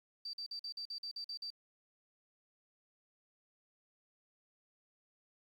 sine tone bursts, 4655 Hz, D8, 16 cents flat, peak -40 dBFS, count 10, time 0.25-1.504 s, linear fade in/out 5 ms, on 84 ms, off 46 ms, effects 11-bit

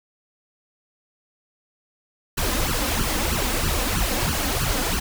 pink noise with flanger, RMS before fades -23 dBFS, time 2.37-5 s, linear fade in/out 10 ms, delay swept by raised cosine 0.67 to 3.97 ms, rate 3.1 Hz, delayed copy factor +0.95, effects none

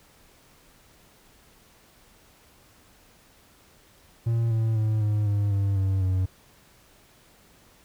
triangle tone with pitch steps, 115.5 / 112.02 / 108.64 / 105.36 / 102.19 / 99.11 / 96.12 / 93.22 Hz, A#2 / A2 / A2 / G#2 / G#2 / G2 / G2 / F#2, -16 / +32 / -22 / +25 / -27 / +20 / -34 / +13 cents, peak -19 dBFS, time 4.26-6.26 s, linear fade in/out 10 ms, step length 250 ms, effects pink hiss -57 dBFS RMS until 7.84 s

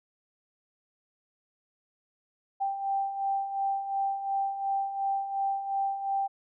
sine beating tone pair, 784 / 786.8 Hz, G5 / G5, 0 / +6 cents, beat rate 2.8 Hz, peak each -35 / -28 dBFS, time 2.6-6.28 s, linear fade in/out 20 ms, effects none

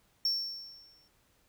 triangle tone with exponential decay, 5450 Hz, F8, 43 cents flat, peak -24 dBFS, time 0.25-1.08 s, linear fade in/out 2 ms, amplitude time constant 180 ms, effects pink hiss -69 dBFS RMS until 1.48 s

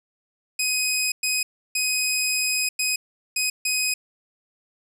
15% pulse tone bursts at uneven times, 2513 Hz, D#7, 17 cents sharp, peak -14 dBFS, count 6, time 0.59-1.12 / 1.23-1.43 / 1.75-2.69 / 2.79-2.96 / 3.36-3.5 / 3.65-3.94 s, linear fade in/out 5 ms, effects none

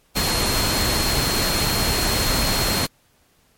sine tone in noise, 4249 Hz, C8, 26 cents sharp, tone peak -25 dBFS, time 0.15-2.87 s, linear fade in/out 20 ms, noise pink, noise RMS -21 dBFS, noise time 0.15-2.87 s, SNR -7 dB, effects pink hiss -60 dBFS RMS until 3.57 s + MP3 64 kbps

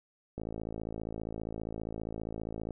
click train, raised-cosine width 2 ms, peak -25 dBFS, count 129, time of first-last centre 0.38-2.707 s, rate 55 Hz, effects none

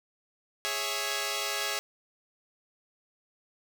5% pulse chord, C# minor, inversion second, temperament equal, 415.3 / 554.4 / 659.3 Hz, G#4 / C#5 / E5, 0 / 0 / 0 cents, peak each -23 dBFS, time 0.65-1.79 s, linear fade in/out 0 ms, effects none

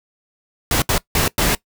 pink noise bursts at uneven times, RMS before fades -17 dBFS, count 4, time 0.71-0.82 / 0.89-0.98 / 1.15-1.28 / 1.38-1.55 s, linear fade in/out 2 ms, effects noise-tail reverb RT60 0.1 s tail -20 dB re dry

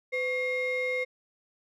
triangle ring-modulated tone, 814 Hz, G#5, 35 cents flat, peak -22 dBFS, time 0.12-1.05 s, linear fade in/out 20 ms, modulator 1320 Hz, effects none

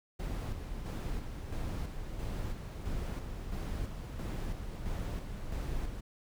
brown noise with tremolo, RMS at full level -36 dBFS, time 0.19-6.01 s, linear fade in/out 10 ms, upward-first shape square, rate 1.5 Hz, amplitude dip 40%, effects none

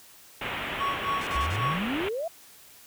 white low-pass noise, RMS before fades -33 dBFS, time 0.41-2.09 s, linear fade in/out 5 ms, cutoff 3100 Hz, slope 48 dB/octave
triangle tone with tremolo, 1115 Hz, C#6, 10 cents sharp, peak -23 dBFS, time 0.79-1.81 s, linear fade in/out 20 ms, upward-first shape sine, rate 3.7 Hz, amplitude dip 90%
5% pulse tone bursts, 720 Hz, F#5, 47 cents flat, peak -30 dBFS, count 4, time 1.21-1.562 s, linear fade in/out 2 ms, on 61 ms, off 36 ms
sine exponential sweep, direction up, 58.27 to 698.5 Hz, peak -28 dBFS, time 1.35-2.28 s, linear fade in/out 5 ms
effects white hiss -52 dBFS RMS until 2.86 s

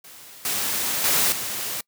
white noise with level steps, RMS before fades -44 / -25 / -20 / -29 dBFS, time 0.04-1.81 s, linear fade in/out 5 ms, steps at 0.45 / 1.04 / 1.32 s, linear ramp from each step 2 ms, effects noise-tail reverb RT60 0.1 s tail -26 dB re dry + high-pass 100 Hz 12 dB/octave

